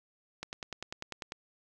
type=click train; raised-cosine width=0.2 ms; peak=-21 dBFS; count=10; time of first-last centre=0.43-1.321 s; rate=10.1 Hz; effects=none